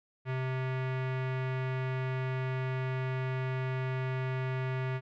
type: tone with low-pass filter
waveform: square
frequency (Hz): 130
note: C3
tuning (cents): -11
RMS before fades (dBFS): -33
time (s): 0.25-5.01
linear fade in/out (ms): 50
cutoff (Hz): 2200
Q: 1.9
effects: none